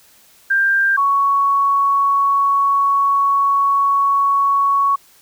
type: tone pair in turn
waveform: sine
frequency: 1588 / 1114.3 Hz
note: G6 / C#6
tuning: +22 / +9 cents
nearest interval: tritone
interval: 613 cents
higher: first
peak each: -12 dBFS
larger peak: neither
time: 0.5-0.97 / 0.97-4.96 s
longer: second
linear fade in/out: 10 ms
effects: white hiss -50 dBFS RMS until 5.21 s